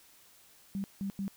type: tone bursts at uneven times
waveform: sine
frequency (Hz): 196.5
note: G3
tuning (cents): +4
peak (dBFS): -32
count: 3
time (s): 0.75-0.84 / 1.01-1.1 / 1.19-1.28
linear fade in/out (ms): 0
effects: white hiss -60 dBFS RMS until 1.36 s